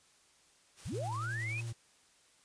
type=noise with tremolo; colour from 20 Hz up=white; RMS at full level=-50 dBFS; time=0.76-1.75 s; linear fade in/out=50 ms; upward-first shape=square; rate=11 Hz; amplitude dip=30%
type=linear sweep; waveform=sine; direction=up; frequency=50.8 to 2574 Hz; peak=-37 dBFS; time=0.85-1.61 s; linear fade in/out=10 ms
type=tone with vibrato; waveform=triangle; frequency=113.6 Hz; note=A#2; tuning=44 cents flat; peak=-35 dBFS; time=0.92-1.73 s; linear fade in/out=10 ms; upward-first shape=triangle; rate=3.1 Hz; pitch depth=50 cents each way
effects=white hiss -66 dBFS RMS until 2.44 s + resampled to 22050 Hz